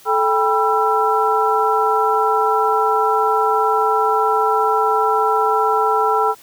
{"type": "tone cluster", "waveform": "sine", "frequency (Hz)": [435.4, 796, 981, 1339], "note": ["A4", "G5", "B5", "E6"], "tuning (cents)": [-18, 26, -12, 27], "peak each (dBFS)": -19, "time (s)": [0.05, 6.35], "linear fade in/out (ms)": 50, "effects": ["white hiss -46 dBFS RMS until 6.42 s"]}